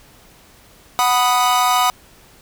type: chord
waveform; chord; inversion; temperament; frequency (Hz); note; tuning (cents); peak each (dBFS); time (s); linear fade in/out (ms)
45% pulse; B major; second; equal; 740 / 987.8 / 1244.5; F#5 / B5 / D#6; 0 / 0 / 0; -18; 0.99-1.9; 0
effects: pink hiss -48 dBFS RMS until 2.41 s